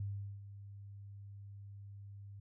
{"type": "tone with ADSR envelope", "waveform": "sine", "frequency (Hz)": 100, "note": "G2", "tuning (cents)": 35, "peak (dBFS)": -36, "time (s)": [0, 2.4], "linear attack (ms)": 4, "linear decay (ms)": 400, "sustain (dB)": -12, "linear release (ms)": 6, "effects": []}